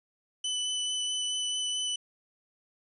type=tone with vibrato; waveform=sawtooth; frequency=2998 Hz; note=F#7; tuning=22 cents sharp; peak=-26 dBFS; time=0.44-1.96 s; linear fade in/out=5 ms; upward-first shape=sine; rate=4.6 Hz; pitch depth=10 cents each way; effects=resampled to 24000 Hz